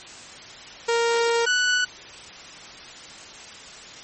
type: tone pair in turn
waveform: sawtooth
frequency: 466 / 1482.4 Hz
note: A#4 / F#6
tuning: -1 / +3 cents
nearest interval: octave + minor sixth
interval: 2004 cents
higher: second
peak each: -15 dBFS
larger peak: neither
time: 0.88-1.46 / 1.46-1.85 s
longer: first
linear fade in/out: 10 ms
effects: white hiss -41 dBFS RMS until 4.03 s + MP3 32 kbps